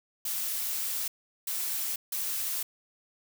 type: noise bursts at uneven times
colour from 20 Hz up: blue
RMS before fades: -32 dBFS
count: 3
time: 0.25-1.08 / 1.47-1.96 / 2.12-2.63 s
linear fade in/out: 5 ms
effects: none